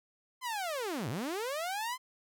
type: linear two-way sweep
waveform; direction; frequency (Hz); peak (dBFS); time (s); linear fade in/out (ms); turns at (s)
sawtooth; down then up; 1046.5 to 100 to 1046.5; -30; 0.41-1.98; 50; 1.09
effects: none